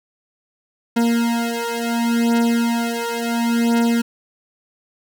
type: beating tone pair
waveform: 40% pulse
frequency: 233.1 / 233.81 Hz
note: A#3 / A#3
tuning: 0 / +5 cents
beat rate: 0.71 Hz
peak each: -19 / -19 dBFS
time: 0.96-4.02 s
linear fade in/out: 10 ms
effects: none